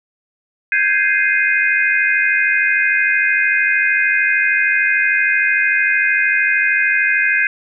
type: chord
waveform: sine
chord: Ab major seventh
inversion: third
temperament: equal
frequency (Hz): 1568 / 1661.2 / 2093 / 2489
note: G6 / Ab6 / C7 / Eb7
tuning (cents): 0 / 0 / 0 / 0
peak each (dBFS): -18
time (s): 0.72-7.47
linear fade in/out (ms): 2
effects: none